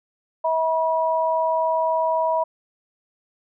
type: tone pair together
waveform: sine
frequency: 644.3 / 968 Hz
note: E5 / B5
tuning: -40 / -35 cents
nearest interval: perfect fifth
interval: 705 cents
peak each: -21 dBFS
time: 0.44-2.44 s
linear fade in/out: 10 ms
effects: none